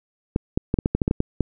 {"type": "clicks", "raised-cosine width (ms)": 3, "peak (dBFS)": -6, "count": 11, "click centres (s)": [0.361, 0.575, 0.741, 0.788, 0.859, 0.95, 1.018, 1.079, 1.111, 1.204, 1.407], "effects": []}